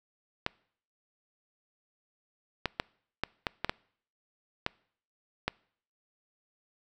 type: clicks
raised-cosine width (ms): 0.3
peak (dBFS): -12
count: 9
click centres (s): 0.464 / 2.657 / 2.799 / 3.236 / 3.468 / 3.646 / 3.695 / 4.664 / 5.48
effects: noise-tail reverb RT60 0.6 s tail -25 dB re dry